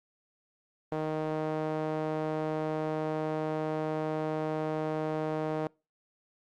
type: tone with band-pass filter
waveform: sawtooth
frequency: 155.56 Hz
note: D#3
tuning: in tune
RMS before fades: -32 dBFS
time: 0.92-5.67 s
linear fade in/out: 0 ms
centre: 570 Hz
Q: 1.4
effects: noise-tail reverb RT60 0.3 s tail -26 dB re dry + Opus 32 kbps